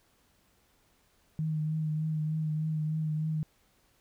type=tone with vibrato; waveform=sine; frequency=155.56 Hz; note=D#3; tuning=in tune; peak=-28 dBFS; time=1.39-3.43 s; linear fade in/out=0 ms; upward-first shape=triangle; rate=3.3 Hz; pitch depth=29 cents each way; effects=pink hiss -68 dBFS RMS until 4 s